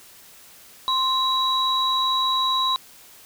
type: tone pair together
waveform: sine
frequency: 1046.5 / 3891 Hz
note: C6 / B7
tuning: 0 / -27 cents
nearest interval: octave + major seventh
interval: 2273 cents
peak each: -21 dBFS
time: 0.88-2.76 s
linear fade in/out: 0 ms
effects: tanh soft clip ceiling -11 dBFS + white hiss -48 dBFS RMS until 3.25 s